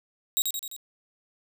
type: tone with echo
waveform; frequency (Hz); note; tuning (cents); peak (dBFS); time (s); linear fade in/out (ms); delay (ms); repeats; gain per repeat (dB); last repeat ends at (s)
10% pulse; 3811; A#7; +38; -14; 0.37-0.42; 0; 86; 4; -4; 0.764
effects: none